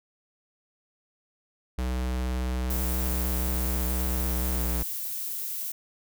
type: tone with pitch glide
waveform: square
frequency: 63 to 60.68 Hz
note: B1 to B1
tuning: +35 to -30 cents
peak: -27 dBFS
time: 1.78-4.83 s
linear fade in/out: 5 ms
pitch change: -65 cents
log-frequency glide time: 4.56-4.63 s
type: noise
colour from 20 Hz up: violet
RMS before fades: -33 dBFS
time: 2.7-5.72 s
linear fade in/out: 5 ms
effects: none